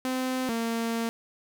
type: tone pair in turn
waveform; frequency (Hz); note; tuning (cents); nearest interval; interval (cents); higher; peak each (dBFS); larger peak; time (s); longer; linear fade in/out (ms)
sawtooth; 257.6 / 229.5; C4 / A#3; -27 / -27; major second; 200; first; -23; neither; 0.05-0.49 / 0.49-1.09; second; 0
effects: none